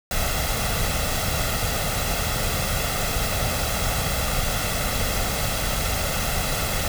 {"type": "noise with comb filter", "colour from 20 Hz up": "pink", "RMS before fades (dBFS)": -24, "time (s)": [0.11, 6.88], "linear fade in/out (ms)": 2, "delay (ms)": 1.5, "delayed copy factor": 0.6, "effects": []}